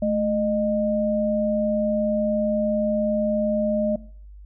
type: tone pair together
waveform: sine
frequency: 216.5 / 612.4 Hz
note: A3 / D#5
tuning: -28 / -28 cents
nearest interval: octave + tritone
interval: 1800 cents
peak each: -22 dBFS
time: 0.02-3.96 s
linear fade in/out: 5 ms
effects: noise-tail reverb RT60 0.5 s tail -20 dB re dry + added 50 Hz sine -40 dBFS peak until 4.45 s